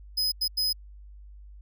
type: tone bursts at uneven times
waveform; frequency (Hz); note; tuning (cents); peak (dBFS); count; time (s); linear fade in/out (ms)
45% pulse; 5040; D#8; +21; -24; 3; 0.17-0.32 / 0.41-0.48 / 0.57-0.73; 10
effects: added 50 Hz sine -44 dBFS peak until 1.61 s